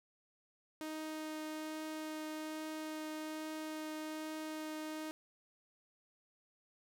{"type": "tone with vibrato", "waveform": "sawtooth", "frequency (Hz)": 311.1, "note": "D#4", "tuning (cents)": 0, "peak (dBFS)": -37, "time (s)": [0.81, 5.11], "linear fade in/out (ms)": 0, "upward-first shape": "triangle", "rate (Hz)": 1.2, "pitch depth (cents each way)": 8, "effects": []}